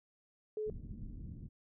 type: tone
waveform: sine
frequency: 428.3 Hz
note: A4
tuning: 47 cents flat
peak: -35 dBFS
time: 0.57-0.7 s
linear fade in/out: 2 ms
type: low-pass noise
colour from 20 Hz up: pink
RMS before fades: -46 dBFS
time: 0.66-1.49 s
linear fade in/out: 20 ms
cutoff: 240 Hz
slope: 24 dB/octave
effects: none